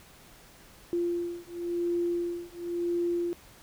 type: beating tone pair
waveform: sine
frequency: 345.7 / 346.65 Hz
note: F4 / F4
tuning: -18 / -13 cents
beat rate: 0.95 Hz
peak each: -31 dBFS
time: 0.93-3.33 s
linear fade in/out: 0 ms
effects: pink hiss -54 dBFS RMS until 3.62 s